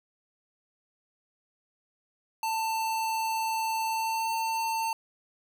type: tone with pitch glide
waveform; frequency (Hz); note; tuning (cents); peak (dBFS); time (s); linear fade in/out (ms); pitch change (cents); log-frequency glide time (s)
square; 891 to 899.3; A5 to A5; +22 to +38; -28; 2.43-4.93; 2; +16; 3.88-4.27
effects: none